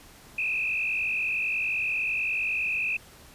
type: tone with frequency modulation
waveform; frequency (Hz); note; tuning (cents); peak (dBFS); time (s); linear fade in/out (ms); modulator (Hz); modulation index
sine; 2537; D#7; +33; -25; 0.38-2.97; 5; 50.7; 2.3
effects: pink hiss -51 dBFS RMS until 3.34 s + resampled to 32000 Hz